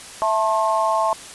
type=chord; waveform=sine; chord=A minor; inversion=second; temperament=equal with one note detuned; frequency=659.3 / 880 / 1072.8 Hz; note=E5 / A5 / C6; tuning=0 / 0 / +43 cents; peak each=-21 dBFS; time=0.22-1.13 s; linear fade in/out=0 ms; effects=white hiss -38 dBFS RMS until 1.34 s + resampled to 24000 Hz